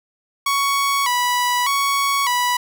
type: tone with vibrato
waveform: sawtooth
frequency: 1046.5 Hz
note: C6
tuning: in tune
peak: -13 dBFS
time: 0.46-2.57 s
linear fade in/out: 5 ms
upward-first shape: square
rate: 0.83 Hz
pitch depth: 110 cents each way
effects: none